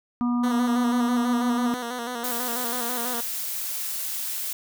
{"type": "harmonic tone", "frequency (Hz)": 242.3, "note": "B3", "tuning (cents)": -33, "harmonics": [1, 3, 4, 5], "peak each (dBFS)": [-21, -39, -36, -34], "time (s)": [0.21, 1.74], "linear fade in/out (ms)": 0}
{"type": "tone with vibrato", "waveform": "10% pulse", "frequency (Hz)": 241.7, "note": "B3", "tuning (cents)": -37, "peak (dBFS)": -21, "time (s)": [0.43, 3.21], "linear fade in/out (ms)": 10, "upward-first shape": "square", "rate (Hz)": 6.1, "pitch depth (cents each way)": 52}
{"type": "noise", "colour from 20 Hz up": "blue", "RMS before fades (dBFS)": -30, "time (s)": [2.24, 4.53], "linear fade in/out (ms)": 2}
{"effects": []}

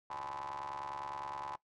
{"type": "ring-modulated tone", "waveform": "30% pulse", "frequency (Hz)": 69.7, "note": "C#2", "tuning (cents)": 10, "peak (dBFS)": -35, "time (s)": [0.1, 1.56], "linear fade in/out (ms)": 5, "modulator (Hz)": 931, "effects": ["noise-tail reverb RT60 0.1 s tail -19 dB re dry", "low-pass 6000 Hz 12 dB/octave"]}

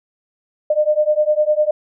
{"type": "beating tone pair", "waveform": "sine", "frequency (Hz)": [601, 610.9], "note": ["D5", "D#5"], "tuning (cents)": [40, -32], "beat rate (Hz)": 9.9, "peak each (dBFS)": -16, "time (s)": [0.7, 1.71], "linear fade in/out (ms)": 5, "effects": []}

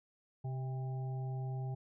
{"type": "harmonic tone with a mistuned harmonic", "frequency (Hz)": 130, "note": "C3", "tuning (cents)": -11, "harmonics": [1, 3, 5, 6], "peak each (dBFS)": [-36, -51, -55, -51], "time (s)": [0.44, 1.75], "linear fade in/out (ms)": 10, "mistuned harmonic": 6, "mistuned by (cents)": 43, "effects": []}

